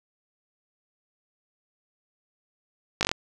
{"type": "slowing click train", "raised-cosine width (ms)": 0.2, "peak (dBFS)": -6, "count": 6, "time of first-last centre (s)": [3.01, 3.115], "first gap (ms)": 19, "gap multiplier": 1.05, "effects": []}